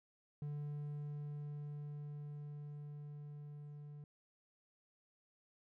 triangle tone with level ramp, 146.83 Hz, D3, in tune, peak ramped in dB -38 to -47 dBFS, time 0.42-4.04 s, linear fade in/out 2 ms, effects none

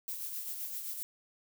violet noise with tremolo, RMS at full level -38 dBFS, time 0.08-1.03 s, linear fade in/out 0 ms, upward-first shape sine, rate 7.7 Hz, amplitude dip 40%, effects none

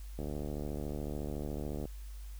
click train, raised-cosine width 2 ms, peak -26 dBFS, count 124, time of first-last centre 0.19-1.854 s, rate 73.9 Hz, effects added 50 Hz sine -42 dBFS peak until 2.39 s + white hiss -60 dBFS RMS until 2.39 s

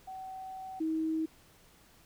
sine tone pair in turn, 758 / 318.7 Hz, F#5 / D#4, +42 / +42 cents, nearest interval octave + minor third, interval 1500 cents, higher first, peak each -40 / -29 dBFS, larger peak second, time 0.07-0.8 / 0.8-1.26 s, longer first, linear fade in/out 10 ms, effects pink hiss -61 dBFS RMS until 2.05 s

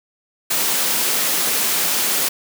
white high-pass noise, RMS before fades -19 dBFS, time 0.5-2.29 s, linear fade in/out 10 ms, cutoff 160 Hz, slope 24 dB/octave, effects none

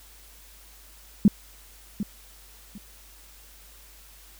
sine tone with echo, 204.8 Hz, G#3, 24 cents flat, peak -11 dBFS, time 1.25-1.28 s, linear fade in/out 2 ms, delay 750 ms, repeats 2, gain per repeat -13 dB, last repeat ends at 2.78 s, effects added 50 Hz sine -52 dBFS peak until 4.39 s + white hiss -52 dBFS RMS until 4.39 s

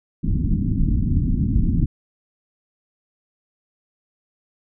pink low-pass noise, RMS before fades -19 dBFS, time 0.23-1.86 s, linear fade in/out 10 ms, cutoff 280 Hz, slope 48 dB/octave, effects none

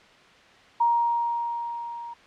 sine tone with level ramp, 940 Hz, A#5, 14 cents sharp, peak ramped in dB -17 to -35 dBFS, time 0.8-2.14 s, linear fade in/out 10 ms, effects white hiss -52 dBFS RMS until 2.26 s + low-pass 3000 Hz 12 dB/octave

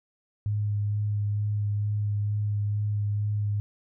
sine tone with vibrato, 103.83 Hz, G#2, in tune, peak -24 dBFS, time 0.46-3.6 s, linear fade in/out 0 ms, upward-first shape sine, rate 2.2 Hz, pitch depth 13 cents each way, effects none

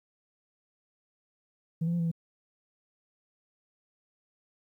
sine tone with pitch steps, 163.4 / 169.7 / 172.6 / 167.3 / 165.9 Hz, E3 / F3 / F3 / E3 / E3, -15 / -49 / -20 / +26 / +11 cents, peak -24 dBFS, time 1.81-2.115 s, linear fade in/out 10 ms, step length 61 ms, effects tanh soft clip ceiling -24 dBFS + 11-bit

